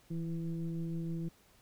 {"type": "tone with frequency modulation", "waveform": "sine", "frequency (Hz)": 164.81, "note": "E3", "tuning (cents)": 0, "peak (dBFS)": -34, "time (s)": [0.1, 1.29], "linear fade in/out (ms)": 10, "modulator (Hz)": 168, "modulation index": 0.75, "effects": ["pink hiss -65 dBFS RMS until 1.61 s"]}